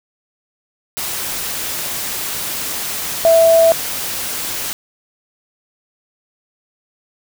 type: tone in noise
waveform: sine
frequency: 659.3 Hz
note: E5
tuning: in tune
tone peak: -7 dBFS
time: 3.25-3.72 s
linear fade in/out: 0 ms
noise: white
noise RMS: -23 dBFS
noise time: 0.97-4.73 s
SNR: +13 dB
effects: none